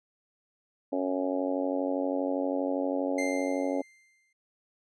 harmonic tone, 92.5 Hz, F#2, in tune, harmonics 3 / 4 / 5 / 6 / 7 / 8 / 9, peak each -30 / -39 / -36 / -32 / -37 / -42 / -41 dBFS, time 0.92-3.82 s, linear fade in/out 10 ms
45% pulse tone with exponential decay, 2093 Hz, C7, in tune, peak -31 dBFS, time 3.18-4.33 s, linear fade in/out 5 ms, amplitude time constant 250 ms
effects resampled to 22050 Hz

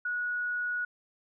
sine tone, 1460 Hz, F#6, 24 cents flat, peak -29 dBFS, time 0.05-0.85 s, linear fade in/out 5 ms, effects none

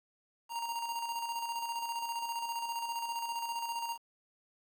square tone with tremolo, 932.3 Hz, A#5, in tune, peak -34 dBFS, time 0.49-3.98 s, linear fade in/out 50 ms, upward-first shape square, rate 15 Hz, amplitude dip 40%, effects 10-bit

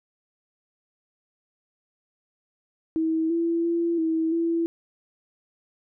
sine tone with pitch steps, 321.5 / 335.2 / 338.4 / 323 / 333.8 Hz, E4 / E4 / E4 / E4 / E4, -43 / +29 / +45 / -35 / +22 cents, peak -21 dBFS, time 2.96-4.66 s, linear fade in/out 0 ms, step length 340 ms, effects none

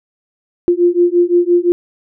sine beating tone pair, 347.2 / 353 Hz, F4 / F4, -10 / +19 cents, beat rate 5.8 Hz, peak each -12 dBFS, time 0.68-1.72 s, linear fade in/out 0 ms, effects none

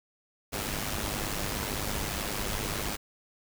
pink noise with amplitude modulation, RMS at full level -30 dBFS, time 0.52-2.97 s, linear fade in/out 20 ms, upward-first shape sine, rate 102 Hz, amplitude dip 60%, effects none

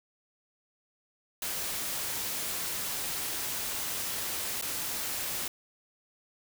white noise with dropouts, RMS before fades -34 dBFS, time 1.42-5.48 s, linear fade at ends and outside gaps 2 ms, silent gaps 4.613-4.623 s, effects none

